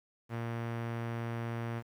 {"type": "tone with low-pass filter", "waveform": "sawtooth", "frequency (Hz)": 116.54, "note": "A#2", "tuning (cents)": 0, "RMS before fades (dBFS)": -37, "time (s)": [0.29, 1.83], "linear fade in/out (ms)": 50, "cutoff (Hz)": 2000, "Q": 1.2, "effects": ["10-bit"]}